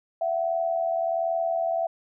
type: tone pair together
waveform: sine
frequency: 668.7 / 750 Hz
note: E5 / F#5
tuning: +25 / +23 cents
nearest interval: major second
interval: 198 cents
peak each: -24 / -29 dBFS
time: 0.21-1.87 s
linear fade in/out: 5 ms
effects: none